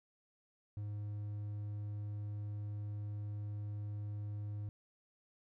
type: tone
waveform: triangle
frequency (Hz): 103.83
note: G#2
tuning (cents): 0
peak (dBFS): -37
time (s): 0.77-4.69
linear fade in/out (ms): 0
effects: none